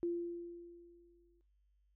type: tone with exponential decay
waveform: sine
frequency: 344.4 Hz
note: F4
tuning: 24 cents flat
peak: -32 dBFS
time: 0.03-1.41 s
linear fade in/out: 0 ms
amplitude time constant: 300 ms
effects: noise-tail reverb RT60 0.3 s tail -22 dB re dry + added 50 Hz sine -70 dBFS peak until 1.95 s